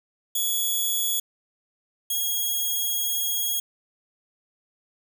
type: tone pair in turn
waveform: 5% pulse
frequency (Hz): 3382 / 3297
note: G#7 / G#7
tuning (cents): +31 / -13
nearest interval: unison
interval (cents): 44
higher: first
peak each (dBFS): -15 / -15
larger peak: neither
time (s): 0.35-1.2 / 2.1-3.6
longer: second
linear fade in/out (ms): 5
effects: none